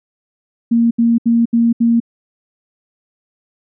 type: tone bursts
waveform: sine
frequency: 232.7 Hz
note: A#3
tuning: 3 cents flat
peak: -9 dBFS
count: 5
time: 0.71-2.002 s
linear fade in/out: 10 ms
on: 200 ms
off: 73 ms
effects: none